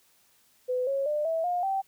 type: tone with pitch steps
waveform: sine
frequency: 503 / 548.5 / 598.2 / 652.3 / 711.3 / 775.7 Hz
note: B4 / C#5 / D5 / E5 / F5 / G5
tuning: +32 / -18 / +32 / -18 / +32 / -18 cents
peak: -25 dBFS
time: 0.68-1.82 s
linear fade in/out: 20 ms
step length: 190 ms
effects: white hiss -64 dBFS RMS until 1.87 s